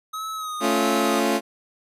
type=tone with vibrato; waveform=square; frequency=1266 Hz; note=D#6; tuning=30 cents sharp; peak=-29 dBFS; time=0.13-1.2 s; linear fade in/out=10 ms; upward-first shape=sine; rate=1.6 Hz; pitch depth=44 cents each way
type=chord; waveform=20% pulse; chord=A augmented; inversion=none; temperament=equal; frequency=220 / 277.2 / 349.2 Hz; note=A3 / C#4 / E#4; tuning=0 / 0 / 0 cents; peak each=-19 dBFS; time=0.6-1.41 s; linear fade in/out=50 ms
effects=resampled to 32000 Hz